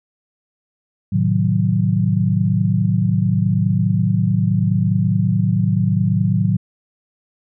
sine chord, A diminished seventh, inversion none, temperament equal, 110 / 130.81 / 155.56 / 185 Hz, A2 / C3 / Eb3 / Gb3, 0 / 0 / 0 / 0 cents, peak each -18 / -23 / -20 / -18 dBFS, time 1.12-6.57 s, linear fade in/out 10 ms, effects none

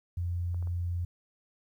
sine tone, 87.31 Hz, F2, in tune, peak -29 dBFS, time 0.17-1.05 s, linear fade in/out 5 ms
clicks, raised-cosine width 1 ms, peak -38 dBFS, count 3, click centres 0.545 / 0.626 / 0.673 s
effects 11-bit

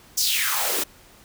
white noise with high-pass filter sweep, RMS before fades -23 dBFS, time 0.17-0.84 s, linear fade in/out 10 ms, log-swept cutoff 6100 to 270 Hz, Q 3.9, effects pink hiss -51 dBFS RMS until 1.24 s

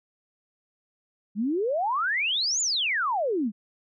sine exponential two-way sweep, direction up then down, 192.8 to 7210 to 192.8 Hz, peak -23 dBFS, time 1.35-3.52 s, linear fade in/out 50 ms, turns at 2.61 s, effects none

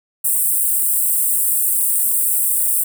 pink high-pass noise, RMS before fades -17 dBFS, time 0.24-2.84 s, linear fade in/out 10 ms, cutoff 8100 Hz, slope 96 dB/octave, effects none

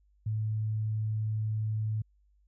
sine tone, 108.5 Hz, A2, 24 cents flat, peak -28 dBFS, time 0.26-2.02 s, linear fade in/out 5 ms, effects added 50 Hz sine -63 dBFS peak until 2.47 s

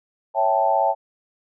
sine chord, A dominant seventh, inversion first, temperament equal, 554.4 / 659.3 / 784 / 880 Hz, C#5 / E5 / G5 / A5, 0 / 0 / 0 / 0 cents, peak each -24 / -22 / -21 / -21 dBFS, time 0.34-0.95 s, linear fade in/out 50 ms, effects none

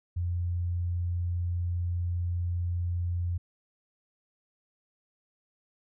sine tone, 87.5 Hz, F2, 4 cents sharp, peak -27 dBFS, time 0.16-3.38 s, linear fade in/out 10 ms, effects none

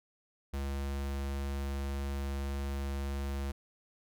square tone, 69.3 Hz, C#2, in tune, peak -34 dBFS, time 0.53-3.52 s, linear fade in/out 10 ms, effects none

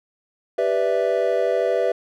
triangle chord, E minor seventh, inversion first, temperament equal, 392 / 493.9 / 587.3 / 659.3 Hz, G4 / B4 / D5 / E5, 0 / 0 / 0 / 0 cents, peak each -23 / -20 / -23 / -21 dBFS, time 0.58-1.92 s, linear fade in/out 5 ms, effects none

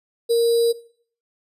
sine tone with sample-and-hold, 466.2 Hz, A#4, in tune, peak -14 dBFS, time 0.29-0.73 s, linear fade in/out 20 ms, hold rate 4410 Hz, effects noise-tail reverb RT60 0.5 s tail -18 dB re dry + resampled to 32000 Hz

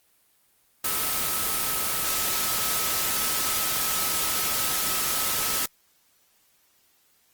sine tone in noise, 1291 Hz, E6, 37 cents flat, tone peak -36 dBFS, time 0.84-5.66 s, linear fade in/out 5 ms, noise white, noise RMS -26 dBFS, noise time 0.84-5.66 s, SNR -13 dB, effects white hiss -64 dBFS RMS until 7.33 s + Opus 24 kbps

